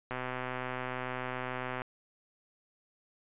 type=click train; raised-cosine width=0.5 ms; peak=-21 dBFS; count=218; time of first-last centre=0.11-1.819 s; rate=127 Hz; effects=resampled to 8000 Hz